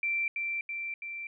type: tone with echo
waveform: sine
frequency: 2349 Hz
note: D7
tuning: in tune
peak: -27 dBFS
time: 0.03-0.28 s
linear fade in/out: 2 ms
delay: 330 ms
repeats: 3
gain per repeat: -3 dB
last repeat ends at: 1.27 s
effects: none